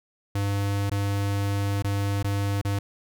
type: tone with dropouts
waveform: square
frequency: 100.2 Hz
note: G2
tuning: 38 cents sharp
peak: -24 dBFS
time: 0.35-2.79 s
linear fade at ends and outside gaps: 5 ms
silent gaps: 0.898-0.914 / 1.824-1.843 / 2.228-2.243 / 2.615-2.649 s
effects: none